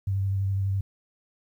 sine tone with vibrato, 97.5 Hz, G2, 9 cents flat, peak -23 dBFS, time 0.07-0.81 s, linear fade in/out 5 ms, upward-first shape square, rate 12 Hz, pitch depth 16 cents each way, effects 10-bit

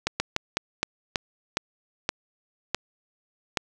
slowing click train, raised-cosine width 0.2 ms, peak -6 dBFS, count 10, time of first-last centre 0.07-3.572 s, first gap 130 ms, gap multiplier 1.26, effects 7-bit

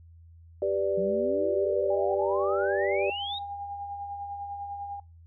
sine chord, G major, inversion none, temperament equal, 392 / 493.9 / 587.3 Hz, G4 / B4 / D5, 0 / 0 / 0 cents, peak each -28 / -32 / -27 dBFS, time 0.62-3.1 s, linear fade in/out 2 ms
sine exponential sweep, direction up, 174.61 to 3841 Hz, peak -32 dBFS, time 0.97-3.39 s, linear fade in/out 10 ms
sine tone with tremolo, 807 Hz, G#5, 50 cents flat, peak -32 dBFS, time 1.9-5 s, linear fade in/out 5 ms, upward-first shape triangle, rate 10 Hz, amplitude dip 45%
effects noise-tail reverb RT60 0.3 s tail -25 dB re dry + added 83 Hz sine -49 dBFS peak until 5.26 s

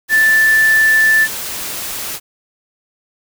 sine tone in noise, 1760 Hz, A6, in tune, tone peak -8 dBFS, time 0.09-1.28 s, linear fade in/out 50 ms, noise white, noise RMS -24 dBFS, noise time 0.08-2.2 s, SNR +13 dB, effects none

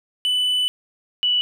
triangle / sine tone pair in turn, 2989 / 2958 Hz, F#7 / F#7, +17 / -1 cents, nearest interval unison, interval 18 cents, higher first, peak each -16 dBFS, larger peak neither, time 0.25-0.68 / 1.23-1.41 s, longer first, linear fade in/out 0 ms, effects none

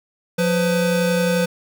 square tone pair together, 178.45 / 504 Hz, F3 / B4, +38 / +35 cents, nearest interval octave + tritone, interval 1797 cents, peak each -20 dBFS, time 0.38-1.46 s, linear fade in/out 10 ms, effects none

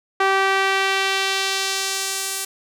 sawtooth tone with band-pass filter sweep, 387.4 Hz, G4, 20 cents flat, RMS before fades -21 dBFS, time 0.2-2.45 s, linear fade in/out 5 ms, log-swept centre 1300 to 10000 Hz, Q 0.95, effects none

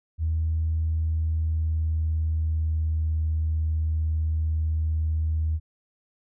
sine tone with pitch glide, 80 to 78.9 Hz, D#2 to D#2, +49 to +25 cents, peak -21 dBFS, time 0.18-5.6 s, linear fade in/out 50 ms, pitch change -24 cents, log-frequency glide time 0.84-3.2 s, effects tanh soft clip ceiling -17 dBFS

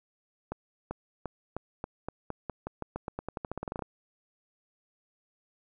accelerating click train, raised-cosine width 1 ms, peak -20 dBFS, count 24, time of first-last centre 0.52-3.822 s, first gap 390 ms, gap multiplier 0.89, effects none

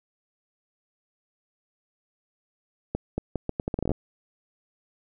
accelerating click train, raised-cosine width 2 ms, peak -13 dBFS, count 14, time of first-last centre 2.95-3.917 s, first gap 230 ms, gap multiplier 0.77, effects none

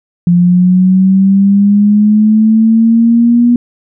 sine linear sweep, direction up, 173.3 to 241.8 Hz, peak -4 dBFS, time 0.27-3.56 s, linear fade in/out 2 ms, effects none

